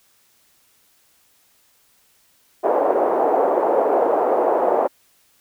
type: band-pass noise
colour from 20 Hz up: white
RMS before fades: -18 dBFS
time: 2.63-4.88 s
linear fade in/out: 20 ms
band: 390 to 750 Hz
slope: 24 dB/octave
effects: white hiss -59 dBFS RMS until 5.4 s